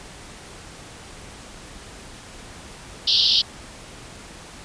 pink band-pass noise, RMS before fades -18 dBFS, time 3.07-3.42 s, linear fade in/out 10 ms, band 3000 to 5200 Hz, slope 96 dB/octave, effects pink hiss -41 dBFS RMS until 4.64 s + resampled to 22050 Hz

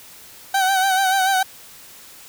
30% pulse tone with vibrato, 765 Hz, G5, 42 cents flat, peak -13 dBFS, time 0.54-1.43 s, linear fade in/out 5 ms, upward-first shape sine, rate 6.9 Hz, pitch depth 50 cents each way, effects white hiss -43 dBFS RMS until 2.28 s

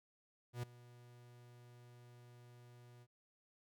45% pulse tone with ADSR envelope, 121.3 Hz, B2, 31 cents flat, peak -38 dBFS, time 0.53-3.07 s, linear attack 100 ms, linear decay 8 ms, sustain -20 dB, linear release 50 ms, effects none

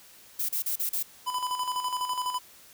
violet noise bursts, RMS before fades -29 dBFS, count 5, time 0.39-1.028 s, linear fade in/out 5 ms, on 98 ms, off 37 ms
square tone with tremolo, 1000 Hz, B5, 21 cents sharp, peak -27 dBFS, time 1.26-2.39 s, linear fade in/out 20 ms, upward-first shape square, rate 12 Hz, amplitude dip 55%
effects white hiss -53 dBFS RMS until 2.73 s

